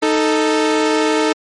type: tone pair together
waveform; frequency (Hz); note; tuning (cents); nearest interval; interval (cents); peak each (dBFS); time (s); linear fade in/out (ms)
sawtooth; 311.1 / 440.5; D#4 / A4; 0 / +2; tritone; 602; -12; 0.02-1.33; 10
effects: low-pass 7000 Hz 12 dB/octave + MP3 48 kbps